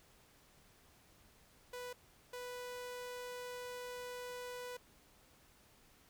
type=tone bursts at uneven times; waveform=sawtooth; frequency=493.9 Hz; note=B4; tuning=in tune; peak=-40 dBFS; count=2; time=1.73-1.93 / 2.33-4.77 s; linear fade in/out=5 ms; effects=pink hiss -66 dBFS RMS until 6.09 s